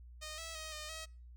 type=tone with pitch steps; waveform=5% pulse; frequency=617 / 653 / 629 / 611 / 638 Hz; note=D#5 / E5 / D#5 / D#5 / D#5; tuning=-15 / -17 / +19 / -32 / +43 cents; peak=-32 dBFS; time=0.21-1.06 s; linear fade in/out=20 ms; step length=170 ms; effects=noise-tail reverb RT60 0.4 s tail -25 dB re dry + added 60 Hz sine -51 dBFS peak until 1.36 s